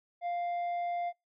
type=tone with tanh clipping; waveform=sine; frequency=698.5 Hz; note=F5; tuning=in tune; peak=-32 dBFS; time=0.21-1.13 s; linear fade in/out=50 ms; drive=5 dB; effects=noise-tail reverb RT60 0.2 s tail -25 dB re dry